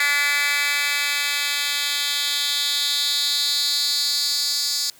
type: tone with high-pass filter sweep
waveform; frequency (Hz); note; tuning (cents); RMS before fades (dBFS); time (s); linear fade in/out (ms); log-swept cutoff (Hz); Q
10% pulse; 287.9; D4; -34; -22; 0-4.9; 2; 2100 to 5100; 3.6
effects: white hiss -51 dBFS RMS until 4.99 s